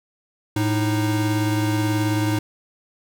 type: tone pair together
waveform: square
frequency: 109.25 / 309.2 Hz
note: A2 / D#4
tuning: -12 / -11 cents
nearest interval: octave + tritone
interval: 1801 cents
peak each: -22 / -23 dBFS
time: 0.56-2.39 s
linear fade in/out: 5 ms
effects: none